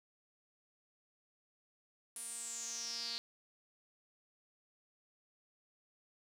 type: tone with band-pass filter sweep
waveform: sawtooth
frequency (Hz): 233.1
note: A#3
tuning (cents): 0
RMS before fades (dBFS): -43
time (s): 2.16-3.18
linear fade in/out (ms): 0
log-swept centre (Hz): 10000 to 4300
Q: 7.8
effects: none